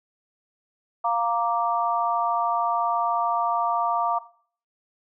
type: chord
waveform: sine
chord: Bb major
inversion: second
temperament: equal with one note detuned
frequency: 698.5 / 932.3 / 1171.3 Hz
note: F5 / Bb5 / D6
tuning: 0 / 0 / -5 cents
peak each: -25 dBFS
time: 1.04-4.19 s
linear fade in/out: 10 ms
effects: noise-tail reverb RT60 0.5 s tail -17 dB re dry